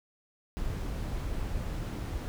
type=noise; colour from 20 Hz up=brown; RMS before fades=-34 dBFS; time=0.57-2.28 s; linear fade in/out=0 ms; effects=none